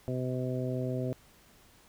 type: harmonic tone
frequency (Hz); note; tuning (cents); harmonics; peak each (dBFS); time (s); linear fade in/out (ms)
127.5; C3; -44; 1 / 2 / 3 / 4 / 5; -33 / -36 / -38 / -39 / -40; 0.08-1.13; 0
effects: pink hiss -60 dBFS RMS until 1.88 s